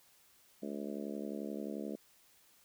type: harmonic tone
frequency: 71.4 Hz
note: D2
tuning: 48 cents flat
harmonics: 3 / 4 / 5 / 6 / 7 / 8 / 9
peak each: -42 / -44 / -46 / -48 / -49 / -50 / -51 dBFS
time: 0.62-1.96 s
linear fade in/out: 10 ms
effects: white hiss -66 dBFS RMS until 2.64 s